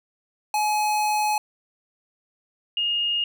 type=tone pair in turn; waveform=square / sine; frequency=846 / 2846 Hz; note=G#5 / F7; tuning=+32 / +32 cents; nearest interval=octave + major sixth; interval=2100 cents; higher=second; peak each=-21 / -21 dBFS; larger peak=neither; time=0.54-1.38 / 2.77-3.24 s; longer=first; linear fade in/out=2 ms; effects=none